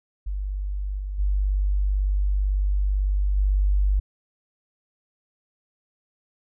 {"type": "tone with level steps", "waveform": "sine", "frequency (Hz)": 49, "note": "G1", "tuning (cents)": 0, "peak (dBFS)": [-25, -27, -19, -17], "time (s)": [0.26, 4], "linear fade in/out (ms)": 10, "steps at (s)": [0.98, 1.18, 3.36], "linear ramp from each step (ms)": 20, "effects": []}